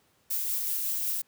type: noise with tremolo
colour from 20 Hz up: violet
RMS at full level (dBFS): -29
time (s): 0.3-1.22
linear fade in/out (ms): 10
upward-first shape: triangle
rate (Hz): 5.4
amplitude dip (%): 25
effects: pink hiss -67 dBFS RMS until 1.27 s + high-pass 80 Hz 12 dB/octave

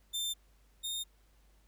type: tone pair in turn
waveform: sawtooth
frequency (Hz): 3580 / 3664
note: A7 / A#7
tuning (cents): +29 / -31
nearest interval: unison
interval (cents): 40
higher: second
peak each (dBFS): -30 / -32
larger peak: first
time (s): 0.13-0.34 / 0.83-1.04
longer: neither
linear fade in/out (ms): 20
effects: added 50 Hz sine -63 dBFS peak until 1.67 s + pink hiss -71 dBFS RMS until 1.67 s

